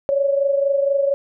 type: tone pair together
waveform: sine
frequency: 553.8 / 578 Hz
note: C#5 / D5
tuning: -2 / -28 cents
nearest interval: minor second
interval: 74 cents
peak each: -16 / -23 dBFS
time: 0.09-1.14 s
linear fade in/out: 0 ms
effects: none